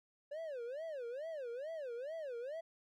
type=tone with vibrato; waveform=triangle; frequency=554.4 Hz; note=C#5; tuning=in tune; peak=-39 dBFS; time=0.31-2.61 s; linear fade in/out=10 ms; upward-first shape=sine; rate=2.3 Hz; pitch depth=300 cents each way; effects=none